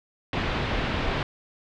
pink low-pass noise, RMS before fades -27 dBFS, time 0.33-1.23 s, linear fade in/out 2 ms, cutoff 3600 Hz, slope 24 dB/octave, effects none

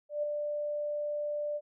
sine tone with ADSR envelope, 591 Hz, D5, 11 cents sharp, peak -27 dBFS, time 0.09-1.61 s, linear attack 140 ms, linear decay 7 ms, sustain -4 dB, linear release 48 ms, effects none

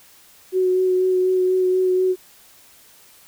sine tone with vibrato, 370 Hz, F#4, in tune, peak -15 dBFS, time 0.52-2.16 s, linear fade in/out 50 ms, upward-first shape sine, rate 4.1 Hz, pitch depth 14 cents each way, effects white hiss -50 dBFS RMS until 3.27 s

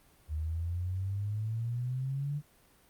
sine exponential sweep, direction up, 75.2 to 148.8 Hz, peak -31 dBFS, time 0.28-2.42 s, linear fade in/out 50 ms, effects pink hiss -63 dBFS RMS until 2.89 s + Opus 32 kbps

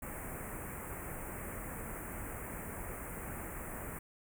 pink band-stop noise, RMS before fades -43 dBFS, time 0.02-3.99 s, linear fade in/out 5 ms, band 2300 to 8000 Hz, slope 48 dB/octave, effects none

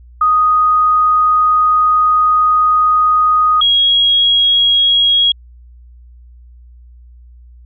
sine tone pair in turn, 1244.5 / 3299 Hz, D#6 / G#7, 0 / -12 cents, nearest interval octave + perfect fourth, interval 1688 cents, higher second, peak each -8 dBFS, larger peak neither, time 0.21-3.61 / 3.61-5.32 s, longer first, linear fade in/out 5 ms, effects added 60 Hz sine -37 dBFS peak until 7.65 s

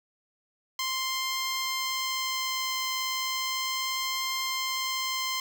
10% pulse tone with vibrato, 1046.5 Hz, C6, in tune, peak -20 dBFS, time 0.79-5.4 s, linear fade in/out 2 ms, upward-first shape triangle, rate 0.35 Hz, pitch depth 9 cents each way, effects none

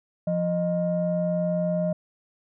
sine tone pair together, 174.27 / 618 Hz, F3 / D#5, -3 / -12 cents, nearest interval octave + minor seventh, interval 2191 cents, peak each -24 dBFS, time 0.27-1.93 s, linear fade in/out 5 ms, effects tanh soft clip ceiling -16 dBFS

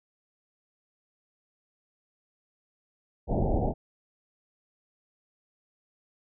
pink low-pass noise, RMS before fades -26 dBFS, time 3.27-3.74 s, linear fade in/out 50 ms, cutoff 840 Hz, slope 96 dB/octave, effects none

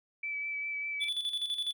sine tone with vibrato, 2306 Hz, D7, 32 cents flat, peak -33 dBFS, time 0.23-1.09 s, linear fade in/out 5 ms, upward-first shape sine, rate 5 Hz, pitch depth 15 cents each way
triangle tone with tremolo, 3462 Hz, A7, 29 cents flat, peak -28 dBFS, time 1-1.73 s, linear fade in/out 20 ms, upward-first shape square, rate 12 Hz, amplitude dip 60%
effects none

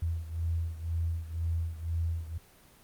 sine beating tone pair, 82.41 / 84.41 Hz, E2 / E2, 0 / +42 cents, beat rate 2 Hz, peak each -31 / -35 dBFS, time 0.02-2.38 s, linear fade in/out 5 ms, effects pink hiss -58 dBFS RMS until 2.83 s + Opus 24 kbps

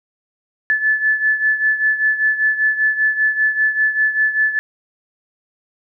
sine beating tone pair, 1734 / 1739.1 Hz, A6 / A6, -26 / -21 cents, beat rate 5.1 Hz, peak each -15 / -20 dBFS, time 0.7-4.59 s, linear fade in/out 0 ms, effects none

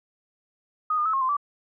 sine tone with pitch steps, 1247 / 1214 / 1297 / 1078 / 1039 / 1158 Hz, D#6 / D#6 / E6 / C#6 / C6 / D6, +3 / -43 / -28 / -49 / -12 / -25 cents, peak -21 dBFS, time 0.9-1.368 s, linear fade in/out 5 ms, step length 78 ms, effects none

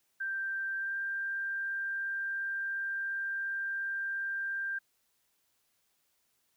sine tone with pitch glide, 1572 to 1585.7 Hz, G6 to G6, +4 to +19 cents, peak -32 dBFS, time 0.2-4.79 s, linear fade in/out 10 ms, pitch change +15 cents, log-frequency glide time 0.71-0.97 s, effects white hiss -75 dBFS RMS until 6.56 s

